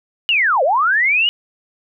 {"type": "linear two-way sweep", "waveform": "sine", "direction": "down then up", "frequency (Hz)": [2960, 493.9, 2960], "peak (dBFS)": -12, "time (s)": [0.29, 1.29], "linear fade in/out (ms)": 0, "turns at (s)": 0.63, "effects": []}